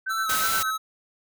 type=tone with tremolo; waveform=sine; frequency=1534 Hz; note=G6; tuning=38 cents flat; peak=-25 dBFS; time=0.06-0.71 s; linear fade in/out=10 ms; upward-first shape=sine; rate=8.4 Hz; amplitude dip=95%
type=tone with vibrato; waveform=square; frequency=1309 Hz; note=E6; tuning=13 cents flat; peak=-26 dBFS; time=0.09-0.78 s; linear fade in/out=20 ms; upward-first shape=square; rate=2.9 Hz; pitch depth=24 cents each way
type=noise; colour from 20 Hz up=white; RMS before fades=-27 dBFS; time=0.29-0.63 s; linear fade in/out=5 ms
effects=none